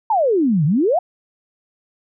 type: exponential two-way sweep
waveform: sine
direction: down then up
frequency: 932.3 to 138.59 to 765 Hz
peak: -13 dBFS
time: 0.1-0.99 s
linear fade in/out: 5 ms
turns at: 0.65 s
effects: none